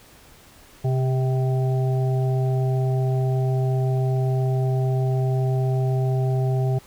harmonic tone with a mistuned harmonic, 129.7 Hz, C3, 15 cents flat, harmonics 1 / 3 / 5 / 6, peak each -19 / -29 / -33 / -35 dBFS, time 0.84-6.79 s, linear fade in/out 10 ms, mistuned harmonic 3, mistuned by +24 cents, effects pink hiss -50 dBFS RMS until 6.86 s

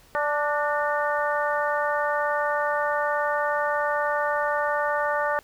harmonic tone with a mistuned harmonic, 293.7 Hz, D4, in tune, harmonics 2 / 3 / 4 / 5 / 6, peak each -26 / -28 / -29 / -30 / -31 dBFS, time 0.15-5.39 s, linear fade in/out 0 ms, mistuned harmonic 6, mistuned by +46 cents, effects pink hiss -55 dBFS RMS until 5.43 s

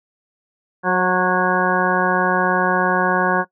harmonic tone with a mistuned harmonic, 183.1 Hz, F#3, 18 cents flat, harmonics 1 / 2 / 3 / 4 / 5 / 6 / 8 / 9, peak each -23 / -23 / -23 / -23 / -23 / -23 / -23 / -23 dBFS, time 0.83-3.45 s, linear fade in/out 50 ms, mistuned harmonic 3, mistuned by -19 cents, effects noise-tail reverb RT60 0.1 s tail -20 dB re dry

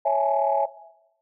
sine chord, A major seventh, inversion first, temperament equal with one note detuned, 554.4 / 659.3 / 830.6 / 868.4 Hz, C#5 / E5 / G#5 / A5, 0 / 0 / 0 / -23 cents, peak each -24 / -23 / -22 / -28 dBFS, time 0.05-0.66 s, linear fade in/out 10 ms, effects noise-tail reverb RT60 0.9 s tail -17 dB re dry + tanh soft clip ceiling -9 dBFS

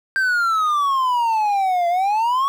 triangle exponential two-way sweep, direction down then up, 1583 to 682 to 1126 Hz, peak -14 dBFS, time 0.16-2.48 s, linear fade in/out 0 ms, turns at 1.88 s, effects 8-bit

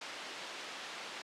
white low-pass noise, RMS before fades -45 dBFS, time 0.01-1.22 s, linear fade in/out 5 ms, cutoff 3600 Hz, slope 12 dB/octave, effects high-pass 300 Hz 12 dB/octave + low-pass 9000 Hz 12 dB/octave

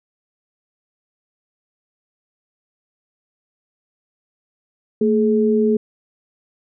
sine tone pair together, 223.9 / 423.4 Hz, A3 / G#4, +30 / +33 cents, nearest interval major seventh, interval 1103 cents, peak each -16 dBFS, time 5.01-5.77 s, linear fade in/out 5 ms, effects none

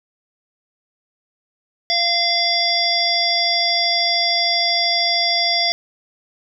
harmonic tone, 689 Hz, F5, 24 cents flat, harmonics 1 / 3 / 5 / 7 / 8, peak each -23 / -23 / -23 / -19 / -23 dBFS, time 1.9-5.72 s, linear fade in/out 0 ms, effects none

